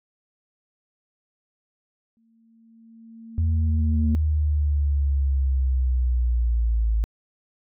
sine tone with exponential growth, 226.9 Hz, A#3, 47 cents flat, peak -21 dBFS, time 2.17-4.15 s, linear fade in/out 0 ms, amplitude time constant 430 ms
sine linear sweep, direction down, 84 to 53.9 Hz, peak -18 dBFS, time 3.38-7.04 s, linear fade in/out 0 ms
effects tanh soft clip ceiling -9 dBFS

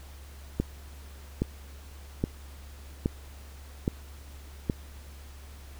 click train, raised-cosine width 3 ms, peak -12 dBFS, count 6, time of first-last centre 0.6-4.698 s, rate 1.22 Hz, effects added 70 Hz sine -44 dBFS peak until 5.79 s + pink hiss -53 dBFS RMS until 5.79 s

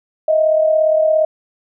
sine tone pair together, 627 / 664.3 Hz, D#5 / E5, +13 / +13 cents, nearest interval minor second, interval 100 cents, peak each -11 / -20 dBFS, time 0.28-1.25 s, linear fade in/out 5 ms, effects none

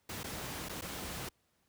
pink noise with dropouts, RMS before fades -41 dBFS, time 0.09-1.29 s, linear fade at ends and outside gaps 5 ms, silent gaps 0.233-0.241 / 0.687-0.693 / 0.812-0.82 s, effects pink hiss -75 dBFS RMS until 1.68 s + high-pass 60 Hz 12 dB/octave

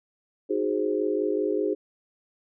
sine chord, Ab dominant seventh, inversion second, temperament equal, 311.1 / 370 / 415.3 / 523.3 Hz, Eb4 / Gb4 / Ab4 / C5, 0 / 0 / 0 / 0 cents, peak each -29 / -29 / -26 / -32 dBFS, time 0.49-1.75 s, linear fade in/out 20 ms, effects none

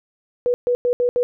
sine tone bursts at uneven times, 488.7 Hz, B4, 18 cents flat, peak -15 dBFS, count 5, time 0.46-0.54 / 0.67-0.75 / 0.85-0.93 / 1-1.09 / 1.16-1.23 s, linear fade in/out 0 ms, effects none

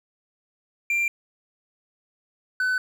triangle tone pair in turn, 2373 / 1507.5 Hz, D7 / F#6, +17 / +32 cents, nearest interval minor sixth, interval 785 cents, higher first, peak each -19 dBFS, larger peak neither, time 0.9-1.08 / 2.6-2.78 s, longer neither, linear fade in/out 2 ms, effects none

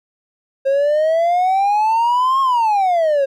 triangle exponential two-way sweep, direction up then down, 535 to 1088 to 535 Hz, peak -10 dBFS, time 0.65-3.26 s, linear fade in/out 20 ms, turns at 2.41 s, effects tanh soft clip ceiling -6 dBFS

